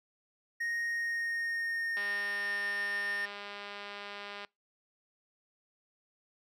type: tone with pitch glide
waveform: triangle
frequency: 1864.7 to 1820 Hz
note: A#6 to A#6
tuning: 0 to -42 cents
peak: -30 dBFS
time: 0.6-3.26 s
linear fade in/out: 10 ms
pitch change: -42 cents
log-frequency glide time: 0.89-2.59 s
type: click train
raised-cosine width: 0.3 ms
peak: -27 dBFS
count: 504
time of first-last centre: 1.97-4.448 s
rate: 203 Hz
effects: noise-tail reverb RT60 0.2 s tail -24 dB re dry + high-pass 300 Hz 12 dB/octave